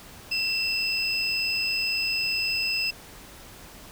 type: tone pair together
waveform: triangle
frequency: 2681 / 5061 Hz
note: E7 / D#8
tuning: +29 / +29 cents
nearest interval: major seventh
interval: 1100 cents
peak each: -25 / -26 dBFS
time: 0.31-2.91 s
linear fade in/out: 10 ms
effects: pink hiss -46 dBFS RMS until 3.91 s